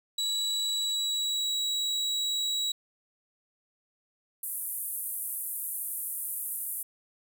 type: tone with pitch glide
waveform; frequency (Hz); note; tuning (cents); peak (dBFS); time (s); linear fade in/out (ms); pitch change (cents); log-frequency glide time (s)
35% pulse; 3911 to 3886; B7 to B7; -18 to -29; -26; 0.18-2.72; 5; -11; 0.63-1.54
type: band-pass noise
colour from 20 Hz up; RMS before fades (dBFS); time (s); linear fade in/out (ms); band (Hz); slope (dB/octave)
pink; -35; 4.43-6.83; 5; 9500 to 15000; 48
effects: none